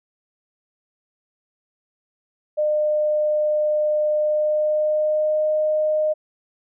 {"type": "tone with pitch glide", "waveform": "sine", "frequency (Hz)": [605, 614.9], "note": ["D#5", "D#5"], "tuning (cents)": [-49, -21], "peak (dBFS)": -17, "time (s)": [2.57, 6.14], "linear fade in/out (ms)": 20, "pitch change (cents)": 28, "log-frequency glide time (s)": [4.16, 5.48], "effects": []}